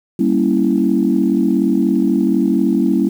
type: chord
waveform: sine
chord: G diminished seventh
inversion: none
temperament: equal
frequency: 196 / 233.1 / 277.2 / 329.6 Hz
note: G3 / Bb3 / Db4 / Fb4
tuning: 0 / 0 / 0 / 0 cents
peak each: -17 dBFS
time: 0.19-3.09 s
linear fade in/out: 5 ms
effects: tanh soft clip ceiling -2 dBFS + 7-bit